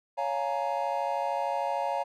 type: chord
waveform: triangle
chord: Bb minor seventh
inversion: first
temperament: just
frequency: 559.4 / 699.2 / 839.1 / 932.3 Hz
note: Db5 / F5 / Ab5 / Bb5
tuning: +16 / +2 / +18 / 0 cents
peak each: -31 dBFS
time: 0.17-2.04 s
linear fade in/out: 20 ms
effects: none